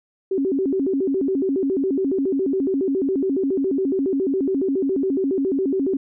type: tone with vibrato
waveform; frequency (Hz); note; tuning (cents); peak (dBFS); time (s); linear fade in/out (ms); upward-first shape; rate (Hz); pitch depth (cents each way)
sine; 324.1; E4; -29; -18; 0.31-5.97; 5; square; 7.2; 290
effects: none